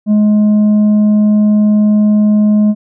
sine tone with tanh clipping, 210.4 Hz, G#3, 23 cents sharp, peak -7 dBFS, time 0.06-2.75 s, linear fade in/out 50 ms, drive 4 dB, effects none

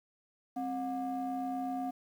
triangle ring-modulated tone, 230 Hz, A#3, 23 cents flat, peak -28 dBFS, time 0.56-1.91 s, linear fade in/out 10 ms, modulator 494 Hz, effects 10-bit

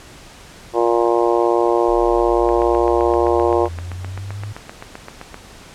harmonic tone, 117.6 Hz, A#2, 16 cents sharp, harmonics 3 / 4 / 5 / 6 / 7 / 8 / 9, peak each -17 / -19 / -21 / -23 / -24 / -25 / -26 dBFS, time 0.73-3.69 s, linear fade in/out 50 ms
sine linear sweep, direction up, 38 to 104.7 Hz, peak -26 dBFS, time 1.88-4.53 s, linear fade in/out 10 ms
click train, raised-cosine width 0.5 ms, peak -16 dBFS, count 23, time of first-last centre 2.49-5.343 s, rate 7.71 Hz
effects pink hiss -41 dBFS RMS until 5.74 s + low-pass 9000 Hz 12 dB/octave

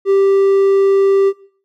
triangle tone, 392 Hz, G4, in tune, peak -7 dBFS, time 0.05-1.33 s, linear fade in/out 50 ms, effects noise-tail reverb RT60 0.5 s tail -18 dB re dry

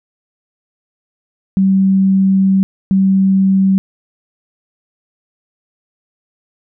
sine tone bursts at uneven times, 192.3 Hz, G3, 33 cents flat, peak -8 dBFS, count 2, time 1.57-2.63 / 2.91-3.78 s, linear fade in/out 0 ms, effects none

